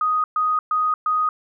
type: tone bursts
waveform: sine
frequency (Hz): 1247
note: D#6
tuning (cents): +3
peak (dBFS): -17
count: 4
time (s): 0.01-1.29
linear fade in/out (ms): 2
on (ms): 230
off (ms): 120
effects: none